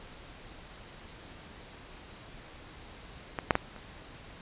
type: clicks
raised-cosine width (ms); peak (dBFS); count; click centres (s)
0.5; -17 / -6 / -10 / -30; 4; 3.388 / 3.508 / 3.554 / 3.763
effects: pink hiss -49 dBFS RMS until 4.41 s + resampled to 8000 Hz